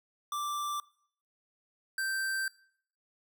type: tone pair in turn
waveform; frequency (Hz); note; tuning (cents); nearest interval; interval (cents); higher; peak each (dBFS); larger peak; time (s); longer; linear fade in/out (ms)
square; 1174.7 / 1563.2; D6 / G6; 0 / -5; perfect fourth; 495; second; -33 / -31; second; 0.32-0.8 / 1.98-2.48; second; 2
effects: noise-tail reverb RT60 0.6 s tail -22 dB re dry